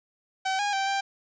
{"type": "tone with pitch steps", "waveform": "sawtooth", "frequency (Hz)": [764, 818, 780, 788], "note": ["G5", "G#5", "G5", "G5"], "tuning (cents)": [-45, -26, -9, 9], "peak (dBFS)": -21, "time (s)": [0.45, 1.01], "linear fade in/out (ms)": 10, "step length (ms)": 140, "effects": ["resampled to 16000 Hz", "10-bit"]}